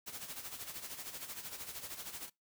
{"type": "noise with tremolo", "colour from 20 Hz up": "white", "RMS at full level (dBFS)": -43, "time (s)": [0.06, 2.3], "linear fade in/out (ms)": 20, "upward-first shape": "sine", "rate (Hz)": 13, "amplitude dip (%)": 65, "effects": ["noise-tail reverb RT60 0.2 s tail -24 dB re dry"]}